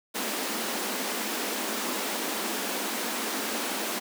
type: high-pass noise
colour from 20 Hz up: pink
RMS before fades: -31 dBFS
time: 0.14-4 s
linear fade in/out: 20 ms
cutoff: 200 Hz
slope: 96 dB/octave
effects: none